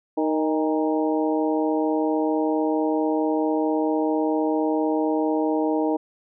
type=harmonic tone with a mistuned harmonic; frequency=155.56 Hz; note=D#3; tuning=in tune; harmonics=2 / 3 / 4 / 5 / 6; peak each=-22 / -26 / -28 / -30 / -32 dBFS; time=0.17-5.97 s; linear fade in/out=10 ms; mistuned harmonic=5; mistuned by=+67 cents; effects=none